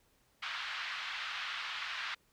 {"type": "band-pass noise", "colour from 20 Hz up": "pink", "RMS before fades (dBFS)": -40, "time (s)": [0.42, 2.15], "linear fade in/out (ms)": 10, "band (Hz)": [1200, 3900], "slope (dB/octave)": 24, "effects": ["pink hiss -71 dBFS RMS until 2.32 s"]}